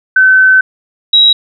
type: tone pair in turn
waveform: sine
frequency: 1525 / 3852 Hz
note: G6 / B7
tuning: -48 / -44 cents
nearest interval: octave + major third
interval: 1604 cents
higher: second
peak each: -3 dBFS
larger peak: neither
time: 0.16-0.61 / 1.13-1.33 s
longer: first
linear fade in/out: 5 ms
effects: none